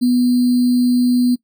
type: tone with sample-and-hold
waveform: sine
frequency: 246.9 Hz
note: B3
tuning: in tune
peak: -11 dBFS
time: 0.01-1.36 s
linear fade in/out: 20 ms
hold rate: 4410 Hz
effects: noise-tail reverb RT60 0.1 s tail -21 dB re dry